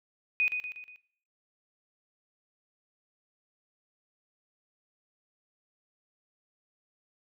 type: tone with echo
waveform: sine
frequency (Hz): 2489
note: D#7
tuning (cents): 0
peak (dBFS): -23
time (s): 0.4-0.48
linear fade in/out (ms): 0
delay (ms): 120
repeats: 4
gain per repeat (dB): -6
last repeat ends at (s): 0.96
effects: noise-tail reverb RT60 0.6 s tail -19 dB re dry